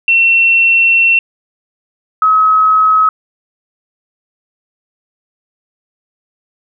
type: tone pair in turn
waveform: sine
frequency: 2710 / 1278.9 Hz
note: E7 / D#6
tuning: +47 / +47 cents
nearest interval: octave + minor second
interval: 1300 cents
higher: first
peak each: -6 dBFS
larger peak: neither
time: 0.08-1.19 / 2.22-3.09 s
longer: first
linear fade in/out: 2 ms
effects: none